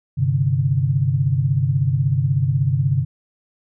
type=chord; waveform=sine; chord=G suspended fourth; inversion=none; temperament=just; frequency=98 / 130.67 / 147 Hz; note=G2 / C3 / D3; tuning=0 / -2 / +2 cents; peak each=-23 / -18 / -20 dBFS; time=0.17-3.05 s; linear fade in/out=20 ms; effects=none